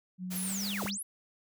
sine tone with pitch glide, 183 to 199.56 Hz, F#3 to G3, -19 to +31 cents, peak -35 dBFS, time 0.18-0.98 s, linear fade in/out 50 ms, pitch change +150 cents, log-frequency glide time 0.35-0.63 s
white noise with tremolo, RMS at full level -40 dBFS, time 0.3-0.91 s, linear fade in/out 20 ms, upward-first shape triangle, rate 6.2 Hz, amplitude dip 25%
sine linear two-way sweep, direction down then up, 11840 to 42 to 11840 Hz, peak -35 dBFS, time 0.35-1.03 s, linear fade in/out 10 ms, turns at 0.85 s
effects none

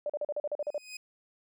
sine tone bursts, 590 Hz, D5, 8 cents sharp, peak -29 dBFS, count 10, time 0.06-0.78 s, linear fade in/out 2 ms, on 36 ms, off 40 ms
20% pulse tone with exponential growth, 2503 Hz, D#7, 10 cents sharp, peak -33 dBFS, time 0.6-0.97 s, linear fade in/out 5 ms, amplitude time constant 80 ms
effects none

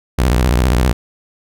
sawtooth tone with vibrato, 61.74 Hz, B1, in tune, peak -7 dBFS, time 0.18-0.93 s, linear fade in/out 10 ms, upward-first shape sine, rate 15 Hz, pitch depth 260 cents each way, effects none

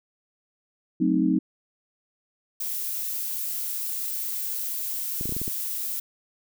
sine chord, F# diminished seventh, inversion none, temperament equal, 185 / 220 / 261.6 / 311.1 Hz, F#3 / A3 / C4 / Eb4, 0 / 0 / 0 / 0 cents, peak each -25 / -28 / -24 / -23 dBFS, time 1-1.39 s, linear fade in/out 10 ms
violet noise, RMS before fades -30 dBFS, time 2.6-6 s, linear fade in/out 5 ms
clicks, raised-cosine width 3 ms, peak -20 dBFS, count 7, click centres 5.211 / 5.256 / 5.293 / 5.323 / 5.366 / 5.416 / 5.479 s
effects none

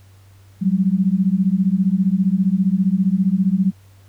sine beating tone pair, 182.2 / 197.2 Hz, F#3 / G3, -26 / +11 cents, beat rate 15 Hz, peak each -17 dBFS, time 0.61-3.72 s, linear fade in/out 20 ms, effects added 97 Hz sine -45 dBFS peak until 4.08 s + pink hiss -56 dBFS RMS until 4.08 s

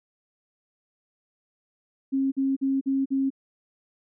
sine tone bursts, 270 Hz, C#4, 45 cents flat, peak -21 dBFS, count 5, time 2.12-3.304 s, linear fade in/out 20 ms, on 200 ms, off 46 ms, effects none

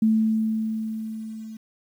sine tone with level ramp, 220 Hz, A3, in tune, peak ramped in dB -15 to -35 dBFS, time 0.02-1.57 s, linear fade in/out 5 ms, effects 9-bit

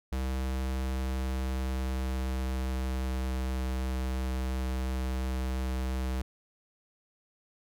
square tone with pitch glide, 65.2 to 64.49 Hz, C2 to C2, -5 to -24 cents, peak -30 dBFS, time 0.12-6.22 s, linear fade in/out 5 ms, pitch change -19 cents, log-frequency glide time 0.95-3.65 s, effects none

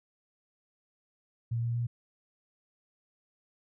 sine tone with pitch steps, 116.54 / 117.83 / 119.13 Hz, A#2 / A#2 / A#2, 0 / +19 / +38 cents, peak -28 dBFS, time 1.51-1.87 s, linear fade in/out 10 ms, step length 120 ms, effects none

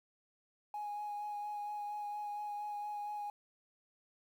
triangle tone with vibrato, 830.6 Hz, G#5, in tune, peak -35 dBFS, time 0.74-3.3 s, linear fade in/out 2 ms, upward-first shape sine, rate 4.3 Hz, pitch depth 14 cents each way, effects tanh soft clip ceiling -35 dBFS + 11-bit

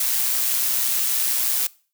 blue noise with amplitude modulation, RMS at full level -20 dBFS, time 0-1.67 s, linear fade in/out 5 ms, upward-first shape sine, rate 126 Hz, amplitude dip 35%, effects noise-tail reverb RT60 0.4 s tail -22 dB re dry

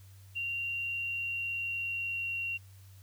sine tone with pitch glide, 2766 to 2750 Hz, F7 to F7, -17 to -27 cents, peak -32 dBFS, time 0.35-2.58 s, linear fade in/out 20 ms, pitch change -10 cents, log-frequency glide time 0.57-2.31 s, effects added 96 Hz sine -51 dBFS peak until 3.02 s + white hiss -63 dBFS RMS until 3.02 s

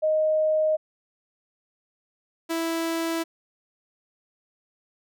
sine / sawtooth tone pair in turn, 622.3 / 329.7 Hz, D#5 / E4, 0 / 0 cents, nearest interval major seventh, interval 1100 cents, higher first, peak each -19 / -21 dBFS, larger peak first, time 0.02-0.77 / 2.49-3.24 s, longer neither, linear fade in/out 20 ms, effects none

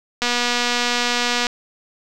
click train, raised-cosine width 0.2 ms, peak -3 dBFS, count 303, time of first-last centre 0.22-1.468 s, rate 242 Hz, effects none

